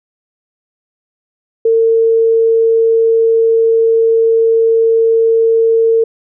sine tone, 453.4 Hz, A#4, 48 cents flat, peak -7 dBFS, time 1.65-6.04 s, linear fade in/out 5 ms, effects none

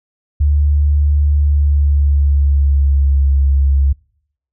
sine tone with pitch glide, 73 to 68.9 Hz, D2 to C#2, -10 to -10 cents, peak -9 dBFS, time 0.4-3.93 s, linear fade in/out 10 ms, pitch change -100 cents, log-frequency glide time 1.33-3.29 s, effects noise-tail reverb RT60 0.7 s tail -26 dB re dry

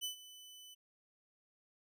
sawtooth tone with ADSR envelope, 3000 Hz, F#7, 23 cents sharp, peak -33 dBFS, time 0.01-0.75 s, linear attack 33 ms, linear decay 110 ms, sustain -17 dB, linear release 17 ms, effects none

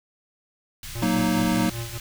pink band-stop noise, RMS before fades -37 dBFS, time 0.83-2 s, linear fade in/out 2 ms, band 110 to 2000 Hz, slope 12 dB/octave
square tone with tremolo, 116.54 Hz, A#2, in tune, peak -29 dBFS, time 0.95-1.98 s, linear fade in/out 5 ms, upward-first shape sine, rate 5 Hz, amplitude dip 75%
square chord, D# minor, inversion first, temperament equal, 185 / 233.1 / 311.1 Hz, F#3 / A#3 / D#4, 0 / 0 / 0 cents, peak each -25 / -25 / -26 dBFS, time 1.02-1.7 s, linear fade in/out 5 ms
effects none

